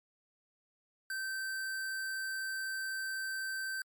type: tone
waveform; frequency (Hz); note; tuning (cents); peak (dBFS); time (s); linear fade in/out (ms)
square; 1552; G6; -18; -36; 1.1-3.82; 2
effects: MP3 96 kbps